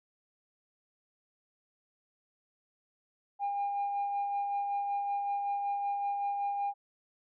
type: tone with tremolo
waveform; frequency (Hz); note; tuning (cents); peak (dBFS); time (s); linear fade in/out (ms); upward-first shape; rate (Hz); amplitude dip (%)
sine; 806; G5; +48; -27; 3.39-6.74; 50; sine; 5.3; 35
effects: tanh soft clip ceiling -27 dBFS